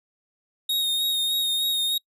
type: tone with vibrato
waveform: 45% pulse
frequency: 3729 Hz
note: A#7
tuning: in tune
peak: -21 dBFS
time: 0.69-1.98 s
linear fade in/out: 5 ms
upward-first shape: sine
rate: 3.3 Hz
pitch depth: 24 cents each way
effects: noise-tail reverb RT60 0.1 s tail -25 dB re dry